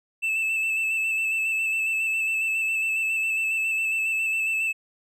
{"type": "tone with vibrato", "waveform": "triangle", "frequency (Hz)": 2637, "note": "E7", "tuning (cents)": 0, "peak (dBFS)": -21, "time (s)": [0.22, 4.73], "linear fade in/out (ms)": 20, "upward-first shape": "square", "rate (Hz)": 7.3, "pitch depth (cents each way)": 20, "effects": []}